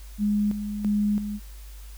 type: tone with tremolo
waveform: sine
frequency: 207.4 Hz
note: G#3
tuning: 2 cents flat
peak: -20 dBFS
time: 0.18-1.4 s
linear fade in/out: 50 ms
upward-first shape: square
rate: 1.5 Hz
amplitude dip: 60%
effects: added 50 Hz sine -39 dBFS peak until 1.97 s + white hiss -52 dBFS RMS until 1.97 s